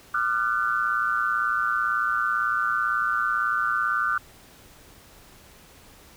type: tone cluster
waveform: sine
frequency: 1195 / 1383 / 1501 Hz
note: D6 / F6 / F#6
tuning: +30 / -17 / +24 cents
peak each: -26 dBFS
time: 0.14-4.18 s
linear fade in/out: 5 ms
effects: pink hiss -51 dBFS RMS until 6.16 s